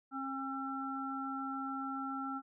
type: harmonic tone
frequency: 269.3 Hz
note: C#4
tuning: 50 cents flat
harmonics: 1 / 3 / 5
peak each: -40 / -44 / -40 dBFS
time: 0.11-2.42 s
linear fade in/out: 50 ms
effects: none